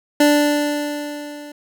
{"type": "tone with level ramp", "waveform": "25% pulse", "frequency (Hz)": 293.7, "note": "D4", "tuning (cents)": 0, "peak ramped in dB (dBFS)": [-6, -30], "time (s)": [0.2, 1.52], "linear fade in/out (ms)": 5, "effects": []}